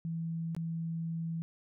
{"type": "tone with dropouts", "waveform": "sine", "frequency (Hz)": 164.81, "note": "E3", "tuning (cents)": 0, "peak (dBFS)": -33, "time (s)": [0.05, 1.42], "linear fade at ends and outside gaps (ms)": 0, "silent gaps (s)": [0.549, 0.565], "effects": []}